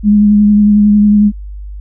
sine tone with vibrato, 207.7 Hz, G#3, in tune, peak -4 dBFS, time 0.03-1.32 s, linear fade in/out 50 ms, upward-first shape triangle, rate 11 Hz, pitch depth 24 cents each way, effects added 50 Hz sine -23 dBFS peak until 1.8 s

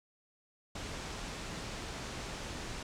pink low-pass noise, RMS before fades -42 dBFS, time 0.75-2.83 s, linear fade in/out 5 ms, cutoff 7700 Hz, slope 24 dB/octave, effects none

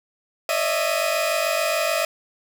sawtooth tone cluster, 565 / 614 / 661 / 2482 Hz, C#5 / D#5 / E5 / D#7, +33 / -23 / +5 / -5 cents, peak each -26 / -21 / -20 / -25 dBFS, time 0.49-2.05 s, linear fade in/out 2 ms, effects none

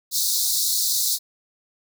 pink high-pass noise, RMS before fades -22 dBFS, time 0.11-1.19 s, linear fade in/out 50 ms, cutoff 3800 Hz, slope 96 dB/octave, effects none

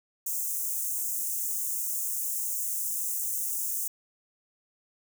white high-pass noise, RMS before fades -31 dBFS, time 0.26-3.88 s, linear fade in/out 5 ms, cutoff 6400 Hz, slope 48 dB/octave, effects none

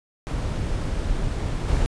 brown noise with level steps, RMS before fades -25 / -21 dBFS, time 0.27-1.86 s, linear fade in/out 0 ms, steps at 1.68 s, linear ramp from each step 5 ms, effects resampled to 22050 Hz

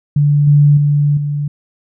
sine tone with level steps, 145.7 Hz, D3, 13 cents flat, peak -8 / -5 / -9 / -15 dBFS, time 0.16-1.48 s, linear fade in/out 5 ms, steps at 0.47 / 0.77 / 1.17 s, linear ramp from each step 5 ms, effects none

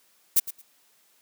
violet noise with echo, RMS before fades -18 dBFS, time 0.36-0.4 s, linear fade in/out 10 ms, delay 110 ms, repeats 2, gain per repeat -15 dB, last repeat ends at 0.62 s, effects white hiss -63 dBFS RMS until 1.21 s + high-pass 200 Hz 12 dB/octave

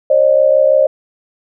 sine tone pair together, 540 / 606.1 Hz, C#5 / D#5, -45 / -46 cents, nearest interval major second, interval 199 cents, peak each -10 dBFS, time 0.1-0.87 s, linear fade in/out 5 ms, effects none

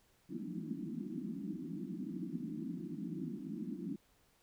pink band-pass noise, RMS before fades -42 dBFS, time 0.29-3.96 s, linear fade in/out 10 ms, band 160 to 340 Hz, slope 96 dB/octave, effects pink hiss -71 dBFS RMS until 4.42 s

